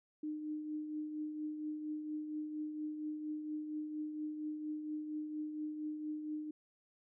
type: tone with tremolo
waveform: sine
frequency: 304.7 Hz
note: D#4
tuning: 36 cents flat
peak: -36 dBFS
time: 0.23-6.51 s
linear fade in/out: 5 ms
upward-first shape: triangle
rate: 4.3 Hz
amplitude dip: 50%
effects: none